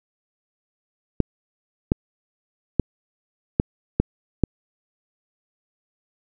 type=clicks; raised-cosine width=3 ms; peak=-3 dBFS; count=6; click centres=1.203 / 1.919 / 2.797 / 3.599 / 4 / 4.437 s; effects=none